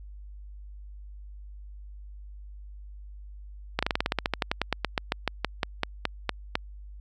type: slowing click train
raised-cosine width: 0.3 ms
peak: -8 dBFS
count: 25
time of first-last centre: 3.79-6.554 s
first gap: 36 ms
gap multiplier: 1.09
effects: added 50 Hz sine -41 dBFS peak until 7 s